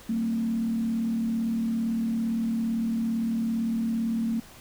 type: tone with frequency modulation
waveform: sine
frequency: 227.2 Hz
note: A#3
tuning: 44 cents flat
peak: -24 dBFS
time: 0.09-4.4 s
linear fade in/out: 5 ms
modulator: 37.7 Hz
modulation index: 0.48
effects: pink hiss -49 dBFS RMS until 4.6 s